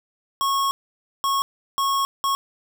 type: tone bursts at uneven times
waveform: square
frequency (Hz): 1097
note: C#6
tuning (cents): -18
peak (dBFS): -20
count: 4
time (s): 0.41-0.71 / 1.24-1.42 / 1.78-2.05 / 2.24-2.35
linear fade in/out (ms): 0
effects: none